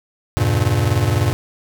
square chord, E diminished seventh, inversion none, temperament just, 82.41 / 98.89 / 118.67 / 142.4 Hz, E2 / G2 / Bb2 / Db3, 0 / +16 / +31 / +47 cents, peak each -25 / -19 / -19 / -25 dBFS, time 0.37-1.33 s, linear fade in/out 0 ms, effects none

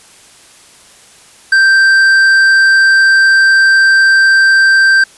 sine tone with tanh clipping, 1568 Hz, G6, in tune, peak -6 dBFS, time 1.52-5.04 s, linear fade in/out 5 ms, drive 8 dB, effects white hiss -41 dBFS RMS until 5.17 s + resampled to 24000 Hz

